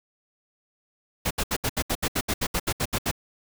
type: noise bursts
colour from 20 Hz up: pink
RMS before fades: -25 dBFS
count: 15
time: 1.25-3.114 s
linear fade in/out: 10 ms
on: 58 ms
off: 71 ms
effects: none